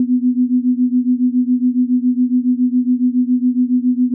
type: beating tone pair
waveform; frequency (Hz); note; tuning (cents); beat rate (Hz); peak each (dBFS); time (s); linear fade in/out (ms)
sine; 246.9 / 254.1; B3 / B3; 0 / +49; 7.2; -14 / -16; 0-4.14; 2
effects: none